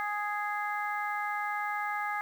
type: harmonic tone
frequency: 415.3 Hz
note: G#4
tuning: in tune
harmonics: 2 / 3 / 4 / 5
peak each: -34 / -36 / -37 / -38 dBFS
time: 0-2.21 s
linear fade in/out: 0 ms
effects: 9-bit